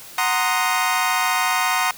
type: chord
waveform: 25% pulse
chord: C half-diminished seventh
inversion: second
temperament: equal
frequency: 740 / 932.3 / 1046.5 / 1244.5 Hz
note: Gb5 / Bb5 / C6 / Eb6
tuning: 0 / 0 / 0 / 0 cents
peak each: -20 dBFS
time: 0.18-1.91 s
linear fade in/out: 2 ms
effects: white hiss -40 dBFS RMS until 1.97 s